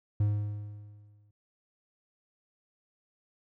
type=tone with exponential decay; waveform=triangle; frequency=103.9 Hz; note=G#2; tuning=1 cent sharp; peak=-20 dBFS; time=0.2-1.31 s; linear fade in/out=5 ms; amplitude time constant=240 ms; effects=none